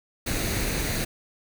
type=noise with comb filter; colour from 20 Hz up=pink; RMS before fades=-27 dBFS; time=0.26-1.05 s; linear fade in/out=10 ms; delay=0.47 ms; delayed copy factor=+0.5; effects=none